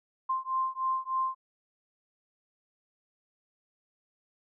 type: beating tone pair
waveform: sine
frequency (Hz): 1046.5 / 1049.8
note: C6 / C6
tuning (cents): 0 / +5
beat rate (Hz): 3.3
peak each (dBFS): -31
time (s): 0.29-1.35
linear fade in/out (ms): 10
effects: none